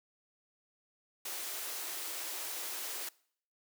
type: high-pass noise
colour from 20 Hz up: white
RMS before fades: -40 dBFS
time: 1.25-3.09 s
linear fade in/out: 5 ms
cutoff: 290 Hz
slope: 96 dB/octave
effects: noise-tail reverb RT60 0.6 s tail -23 dB re dry